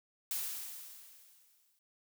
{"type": "noise with exponential decay", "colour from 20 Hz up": "blue", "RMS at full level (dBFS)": -35, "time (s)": [0.31, 1.79], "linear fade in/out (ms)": 1, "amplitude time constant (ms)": 320, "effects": []}